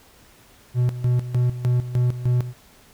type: tone with tremolo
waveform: triangle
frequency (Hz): 123.47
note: B2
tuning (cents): 0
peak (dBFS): -14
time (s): 0.74-2.54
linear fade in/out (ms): 50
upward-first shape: square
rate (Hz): 3.3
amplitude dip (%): 75
effects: pink hiss -52 dBFS RMS until 2.93 s